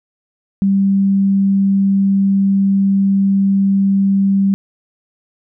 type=tone; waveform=sine; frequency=196 Hz; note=G3; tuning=in tune; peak=-10 dBFS; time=0.62-4.54 s; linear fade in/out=0 ms; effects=none